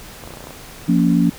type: clicks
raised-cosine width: 1 ms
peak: -21 dBFS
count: 9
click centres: 0.238 / 0.275 / 0.306 / 0.338 / 0.372 / 0.406 / 0.441 / 0.471 / 0.507 s
type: chord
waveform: sine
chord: Bb minor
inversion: second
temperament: equal with one note detuned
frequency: 174.61 / 233.1 / 281.7 Hz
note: F3 / Bb3 / Db4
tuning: 0 / 0 / +28 cents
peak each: -15 / -17 / -17 dBFS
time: 0.88-1.3 s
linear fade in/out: 10 ms
effects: pink hiss -38 dBFS RMS until 1.38 s